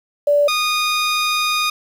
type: tone pair in turn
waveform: sine / 15% pulse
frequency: 581 / 1231.1 Hz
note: D5 / D#6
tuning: -19 / -19 cents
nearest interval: octave + minor second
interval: 1300 cents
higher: second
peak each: -11 / -10 dBFS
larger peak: second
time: 0.27-0.48 / 0.48-1.7 s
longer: second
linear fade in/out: 5 ms
effects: low-pass 11000 Hz 12 dB/octave + 7-bit